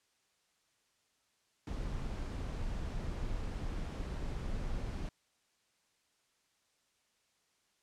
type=noise; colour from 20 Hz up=brown; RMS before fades=-38 dBFS; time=1.67-5.09 s; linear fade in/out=2 ms; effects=white hiss -75 dBFS RMS until 7.82 s + low-pass 8000 Hz 12 dB/octave